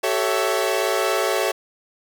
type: chord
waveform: sawtooth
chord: A dominant seventh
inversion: third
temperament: equal with one note detuned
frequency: 383 / 440 / 554.4 / 659.3 Hz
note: G4 / A4 / C#5 / E5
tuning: -40 / 0 / 0 / 0 cents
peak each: -21 dBFS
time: 0.03-1.52 s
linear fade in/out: 10 ms
effects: none